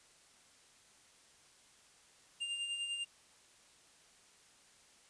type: tone with tremolo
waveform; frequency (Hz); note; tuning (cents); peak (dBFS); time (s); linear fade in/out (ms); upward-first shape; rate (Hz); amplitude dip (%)
square; 2800; F7; +4; -36; 2.4-3.05; 20; sine; 10; 45
effects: white hiss -64 dBFS RMS until 5.09 s + resampled to 22050 Hz